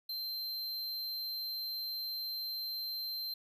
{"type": "tone", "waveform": "square", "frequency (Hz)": 4127, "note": "C8", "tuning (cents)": -25, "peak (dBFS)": -37, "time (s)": [0.09, 3.34], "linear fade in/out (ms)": 5, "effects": []}